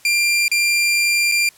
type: tone with dropouts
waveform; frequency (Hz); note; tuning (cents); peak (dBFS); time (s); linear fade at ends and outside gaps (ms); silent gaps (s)
sawtooth; 2383; D7; +25; -11; 0.05-1.49; 2; 0.481-0.515 / 1.316-1.32
effects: white hiss -49 dBFS RMS until 1.57 s + low-pass 12000 Hz 12 dB/octave